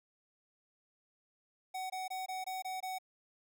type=tone bursts; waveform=square; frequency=750 Hz; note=F#5; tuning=23 cents sharp; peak=-38 dBFS; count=7; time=1.74-2.986 s; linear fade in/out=10 ms; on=160 ms; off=21 ms; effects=none